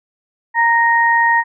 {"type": "tone pair together", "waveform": "sine", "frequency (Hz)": [929.4, 1864.7], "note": ["A#5", "A#6"], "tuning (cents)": [-5, 0], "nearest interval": "octave", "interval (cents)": 1205, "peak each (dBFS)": -13, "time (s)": [0.54, 1.44], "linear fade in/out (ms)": 50, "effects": []}